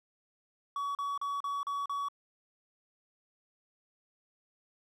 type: tone bursts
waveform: triangle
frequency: 1130 Hz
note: C#6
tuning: 33 cents sharp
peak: -30 dBFS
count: 6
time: 0.76-2.085 s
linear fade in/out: 2 ms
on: 190 ms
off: 37 ms
effects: none